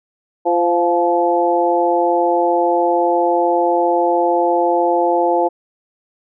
harmonic tone with a mistuned harmonic, 172.6 Hz, F3, 20 cents flat, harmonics 2 / 3 / 4 / 5, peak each -18 / -18 / -18 / -18 dBFS, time 0.45-5.49 s, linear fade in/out 20 ms, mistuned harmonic 4, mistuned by +24 cents, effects none

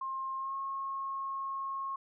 sine tone with pitch glide, 1064 to 1085.1 Hz, C6 to C#6, +29 to -37 cents, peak -34 dBFS, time 0.01-1.96 s, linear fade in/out 5 ms, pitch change +34 cents, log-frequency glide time 0.37-0.55 s, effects none

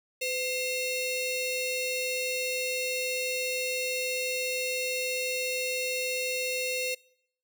sawtooth ring-modulated tone, 1607 Hz, G6, 43 cents sharp, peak -22 dBFS, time 0.21-6.95 s, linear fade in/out 10 ms, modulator 1100 Hz, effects noise-tail reverb RT60 0.7 s tail -24 dB re dry

